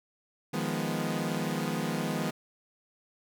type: chord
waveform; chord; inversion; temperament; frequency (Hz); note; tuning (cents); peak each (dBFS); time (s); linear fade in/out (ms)
sawtooth; F half-diminished seventh; third; equal; 155.56 / 174.61 / 207.7 / 246.9; Eb3 / F3 / Ab3 / Cb4; 0 / 0 / 0 / 0; -31; 0.53-2.31; 10
effects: none